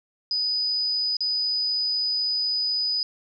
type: tone with dropouts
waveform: sine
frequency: 4978 Hz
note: D#8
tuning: in tune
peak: -22 dBFS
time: 0.31-3.03 s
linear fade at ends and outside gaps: 1 ms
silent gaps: 1.168-1.206 s
effects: none